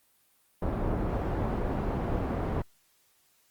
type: low-pass noise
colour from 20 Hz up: pink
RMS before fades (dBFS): -30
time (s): 0.62-2.62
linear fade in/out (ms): 5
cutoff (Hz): 840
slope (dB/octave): 12
effects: white hiss -67 dBFS RMS until 3.5 s + Opus 32 kbps